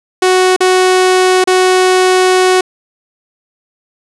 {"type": "tone with dropouts", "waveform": "sawtooth", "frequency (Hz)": 370, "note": "F#4", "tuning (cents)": 0, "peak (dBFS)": -3, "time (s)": [0.22, 2.61], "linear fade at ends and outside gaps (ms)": 5, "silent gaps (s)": [[0.564, 0.605], [1.441, 1.473]], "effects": ["resampled to 24000 Hz", "7-bit"]}